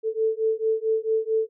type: beating tone pair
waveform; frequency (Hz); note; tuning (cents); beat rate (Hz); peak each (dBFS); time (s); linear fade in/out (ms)
sine; 440 / 444.5; A4 / A4; 0 / +18; 4.5; -24; 0.03-1.49; 50
effects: none